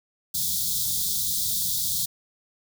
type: band-stop noise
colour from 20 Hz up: white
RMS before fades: -26 dBFS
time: 0.34-2.06 s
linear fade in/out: 10 ms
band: 210 to 3400 Hz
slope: 96 dB/octave
effects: none